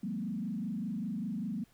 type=tone with frequency modulation; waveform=sine; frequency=210.9 Hz; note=G#3; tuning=27 cents sharp; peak=-33 dBFS; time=0.03-1.64 s; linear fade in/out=5 ms; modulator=25.1 Hz; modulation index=1.5; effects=pink hiss -67 dBFS RMS until 1.73 s